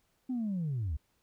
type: linear sweep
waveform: sine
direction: down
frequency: 262.1 to 65.41 Hz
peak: -29 dBFS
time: 0.29-0.97 s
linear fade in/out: 10 ms
effects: tanh soft clip ceiling -28 dBFS + pink hiss -74 dBFS RMS until 1.22 s